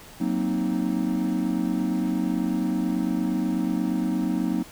triangle chord, C half-diminished seventh, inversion second, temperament equal, 185 / 233.1 / 261.6 / 311.1 Hz, Gb3 / Bb3 / C4 / Eb4, 0 / 0 / 0 / 0 cents, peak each -26 dBFS, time 0.2-4.63 s, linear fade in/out 10 ms, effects pink hiss -46 dBFS RMS until 4.71 s

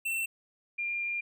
square / sine tone pair in turn, 2692 / 2398 Hz, E7 / D7, +36 / +36 cents, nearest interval major second, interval 200 cents, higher first, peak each -30 / -30 dBFS, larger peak neither, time 0.05-0.26 / 0.78-1.21 s, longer second, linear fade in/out 10 ms, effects none

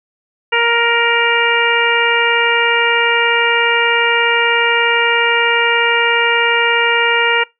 harmonic tone, 468.4 Hz, A#4, 8 cents sharp, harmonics 1 / 2 / 3 / 4 / 5 / 6, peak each -18 / -18 / -18 / -18 / -18 / -18 dBFS, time 0.52-7.44 s, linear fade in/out 10 ms, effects noise-tail reverb RT60 0.2 s tail -24 dB re dry

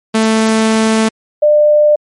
sawtooth / sine tone pair in turn, 221 / 597.9 Hz, A3 / D5, +8 / +31 cents, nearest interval octave + perfect fourth, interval 1723 cents, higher second, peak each -5 dBFS, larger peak neither, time 0.14-1.09 / 1.42-1.96 s, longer first, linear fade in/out 10 ms, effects MP3 48 kbps

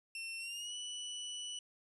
sawtooth tone with pitch glide, 2700 to 2961 Hz, E7 to F#7, +41 to +1 cents, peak -38 dBFS, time 0.15-1.59 s, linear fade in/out 2 ms, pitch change +160 cents, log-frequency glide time 0.39-0.75 s, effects resampled to 24000 Hz

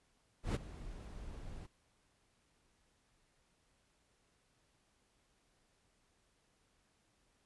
brown noise with ADSR envelope, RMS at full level -30 dBFS, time 0.43-1.67 s, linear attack 120 ms, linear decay 21 ms, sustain -18 dB, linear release 16 ms, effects pink hiss -75 dBFS RMS until 7.45 s + resampled to 24000 Hz

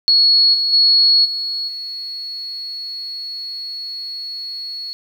sine tone with level steps, 4351 Hz, C#8, 33 cents flat, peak -9 / -15 / -9 / -20 / -25 dBFS, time 0.08-4.93 s, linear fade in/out 0 ms, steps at 0.53 / 0.72 / 1.24 / 1.67 s, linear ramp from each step 20 ms, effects 8-bit

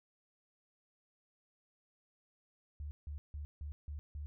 sine tone bursts, 73.42 Hz, D2, in tune, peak -40 dBFS, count 6, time 2.8-4.26 s, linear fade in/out 0 ms, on 110 ms, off 160 ms, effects none

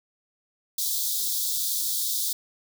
white high-pass noise, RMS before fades -27 dBFS, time 0.78-2.33 s, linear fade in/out 5 ms, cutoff 3400 Hz, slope 96 dB/octave, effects none

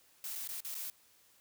blue noise with dropouts, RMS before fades -41 dBFS, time 0.24-0.9 s, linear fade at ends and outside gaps 1 ms, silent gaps 0.353-0.357 / 0.475-0.489 / 0.604-0.648 / 0.745-0.751 s, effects white hiss -66 dBFS RMS until 1.4 s

